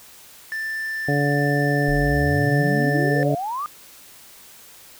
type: tone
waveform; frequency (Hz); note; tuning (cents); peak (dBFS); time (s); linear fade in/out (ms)
triangle; 1772; A6; +12; -23; 0.52-3.23; 0
type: harmonic tone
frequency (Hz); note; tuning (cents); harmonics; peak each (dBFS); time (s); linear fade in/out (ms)
143.8; D3; -36; 1 / 2 / 3 / 4 / 5; -21 / -24 / -26 / -27 / -28; 1.08-3.35; 5
type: exponential sweep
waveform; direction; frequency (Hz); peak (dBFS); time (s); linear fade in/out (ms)
sine; up; 36.71 to 1243; -24; 1.88-3.66; 0
effects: white hiss -46 dBFS RMS until 4.99 s